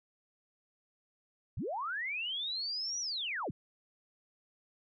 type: linear two-way sweep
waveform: sine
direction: up then down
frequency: 59.7 to 5920 to 59.7 Hz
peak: -34 dBFS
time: 1.57-3.51 s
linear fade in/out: 5 ms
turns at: 3 s
effects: none